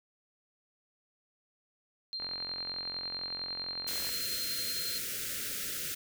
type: tone with tremolo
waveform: sine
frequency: 4177 Hz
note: C8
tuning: 4 cents flat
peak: -34 dBFS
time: 2.13-4.98 s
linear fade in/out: 0 ms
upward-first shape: sine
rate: 11 Hz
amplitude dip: 35%
type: click train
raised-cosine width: 0.5 ms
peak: -30 dBFS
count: 85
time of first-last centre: 2.2-4.092 s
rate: 44.4 Hz
type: band-stop noise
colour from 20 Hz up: white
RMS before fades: -37 dBFS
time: 3.87-5.95 s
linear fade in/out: 10 ms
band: 580 to 1300 Hz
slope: 96 dB/octave
effects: none